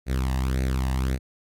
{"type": "tone with flanger", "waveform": "sawtooth", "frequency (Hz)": 65, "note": "C2", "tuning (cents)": -11, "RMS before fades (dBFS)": -24, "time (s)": [0.06, 1.19], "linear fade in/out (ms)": 50, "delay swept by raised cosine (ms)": [0.47, 1.09], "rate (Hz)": 1.8, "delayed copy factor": 0.7, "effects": ["MP3 64 kbps"]}